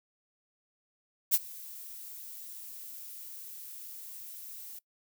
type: noise with ADSR envelope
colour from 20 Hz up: violet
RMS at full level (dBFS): -22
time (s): 1.31-4.79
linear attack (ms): 30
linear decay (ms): 41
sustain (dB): -23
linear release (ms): 7
effects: noise-tail reverb RT60 0.1 s tail -21 dB re dry